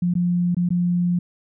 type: tone with dropouts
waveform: sine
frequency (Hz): 176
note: F3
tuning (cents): +14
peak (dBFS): -17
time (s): 0.02-1.19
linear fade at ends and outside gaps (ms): 5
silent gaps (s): 0.139-0.152 / 0.547-0.567 / 0.69-0.704
effects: none